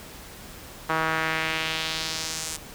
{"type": "tone with band-pass filter sweep", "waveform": "sawtooth", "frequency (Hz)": 159.8, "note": "D#3", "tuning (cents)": 47, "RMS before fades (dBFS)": -28, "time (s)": [0.89, 2.57], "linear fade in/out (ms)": 10, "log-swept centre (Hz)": [1200, 8100], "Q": 1.6, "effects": ["pink hiss -43 dBFS RMS until 2.74 s"]}